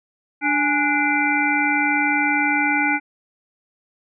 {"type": "harmonic tone with a mistuned harmonic", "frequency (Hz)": 293.8, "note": "D4", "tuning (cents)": 1, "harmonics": [1, 3, 5, 7, 8], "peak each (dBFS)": [-23, -23, -23, -23, -23], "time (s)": [0.41, 3], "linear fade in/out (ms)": 50, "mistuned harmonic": 3, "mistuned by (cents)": -95, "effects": []}